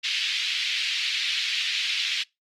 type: band-pass noise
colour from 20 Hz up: white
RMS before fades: -27 dBFS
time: 0.03-2.24 s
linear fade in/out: 20 ms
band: 2300 to 3900 Hz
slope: 24 dB/octave
effects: noise-tail reverb RT60 0.2 s tail -24 dB re dry + Opus 24 kbps